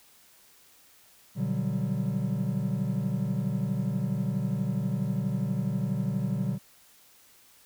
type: chord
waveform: triangle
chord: G major seventh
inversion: first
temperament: just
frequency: 122.5 / 147 / 183.75 / 196 Hz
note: B2 / D3 / F#3 / G3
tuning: -14 / +2 / -12 / 0 cents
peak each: -30 dBFS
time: 1.35-6.59 s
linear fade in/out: 50 ms
effects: white hiss -58 dBFS RMS until 7.65 s